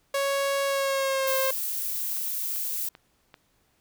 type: tone with pitch glide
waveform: sawtooth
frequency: 554.4 to 530.6 Hz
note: C#5 to C5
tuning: 0 to +24 cents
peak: -20 dBFS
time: 0.14-1.51 s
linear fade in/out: 5 ms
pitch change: -76 cents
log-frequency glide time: 0.65-1.35 s
type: noise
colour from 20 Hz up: violet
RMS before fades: -30 dBFS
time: 1.27-2.89 s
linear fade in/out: 5 ms
type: click train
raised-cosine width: 0.3 ms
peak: -29 dBFS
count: 4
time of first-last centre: 2.17-3.342 s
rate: 2.56 Hz
effects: pink hiss -68 dBFS RMS until 3.8 s

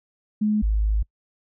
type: tone pair in turn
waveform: sine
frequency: 211.8 / 52.78 Hz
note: G#3 / G#1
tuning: +34 / +29 cents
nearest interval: 2 octaves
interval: 2405 cents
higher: first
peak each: -18 dBFS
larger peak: neither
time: 0.41-0.62 / 0.62-1.03 s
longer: second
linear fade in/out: 10 ms
effects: noise-tail reverb RT60 0.1 s tail -25 dB re dry

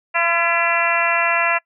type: harmonic tone with a mistuned harmonic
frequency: 339.3 Hz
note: F4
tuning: 50 cents flat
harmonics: 2 / 3 / 4 / 5 / 6 / 7 / 8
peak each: -23 / -23 / -23 / -23 / -23 / -23 / -23 dBFS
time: 0.14-1.59 s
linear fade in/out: 20 ms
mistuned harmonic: 6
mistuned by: -28 cents
effects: noise-tail reverb RT60 0.1 s tail -24 dB re dry

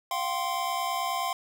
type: chord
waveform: square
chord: F suspended second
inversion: none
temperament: equal with one note detuned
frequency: 698.5 / 767.9 / 1046.5 Hz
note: F5 / G5 / C6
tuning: 0 / -36 / 0 cents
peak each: -34 / -34 / -31 dBFS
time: 0.11-1.33 s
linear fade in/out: 2 ms
effects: none

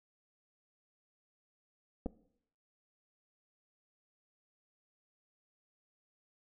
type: clicks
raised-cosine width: 2 ms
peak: -24 dBFS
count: 2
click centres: 2.06 / 2.064 s
effects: noise-tail reverb RT60 0.7 s tail -19 dB re dry

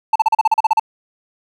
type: tone bursts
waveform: triangle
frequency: 880 Hz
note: A5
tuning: in tune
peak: -7 dBFS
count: 11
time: 0.13-0.797 s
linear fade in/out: 5 ms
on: 27 ms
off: 37 ms
effects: none

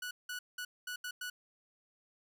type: tone bursts at uneven times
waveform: sawtooth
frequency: 1474 Hz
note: F#6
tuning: 7 cents flat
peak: -35 dBFS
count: 6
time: 0.02-0.11 / 0.29-0.39 / 0.58-0.65 / 0.87-0.96 / 1.04-1.11 / 1.21-1.3 s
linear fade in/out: 5 ms
effects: none

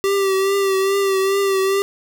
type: tone with vibrato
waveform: square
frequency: 390 Hz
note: G4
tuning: 9 cents flat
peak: -16 dBFS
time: 0.04-1.82 s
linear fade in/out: 0 ms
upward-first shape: triangle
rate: 2.4 Hz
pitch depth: 41 cents each way
effects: none

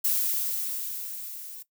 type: noise with level ramp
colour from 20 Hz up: violet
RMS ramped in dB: -24 to -42 dBFS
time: 0.04-1.63 s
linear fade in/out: 10 ms
effects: noise-tail reverb RT60 0.1 s tail -17 dB re dry

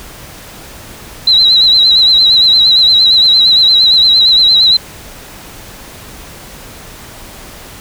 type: tone with vibrato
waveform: sine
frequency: 3973 Hz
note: B7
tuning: 10 cents sharp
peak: -4 dBFS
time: 1.27-4.77 s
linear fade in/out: 5 ms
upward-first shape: sine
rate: 8.7 Hz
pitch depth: 65 cents each way
effects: pink hiss -32 dBFS RMS until 7.8 s

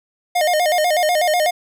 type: tone with vibrato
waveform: square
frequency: 661 Hz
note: E5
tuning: 5 cents sharp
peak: -15 dBFS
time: 0.35-1.51 s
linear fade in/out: 10 ms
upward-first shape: square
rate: 8.1 Hz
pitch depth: 130 cents each way
effects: none

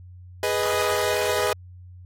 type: chord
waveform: sawtooth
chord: G# minor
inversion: none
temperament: equal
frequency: 415.3 / 493.9 / 622.3 Hz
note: G#4 / B4 / D#5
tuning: 0 / 0 / 0 cents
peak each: -22 dBFS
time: 0.43-1.53 s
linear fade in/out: 2 ms
effects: added 90 Hz sine -41 dBFS peak until 2.05 s + AAC 48 kbps

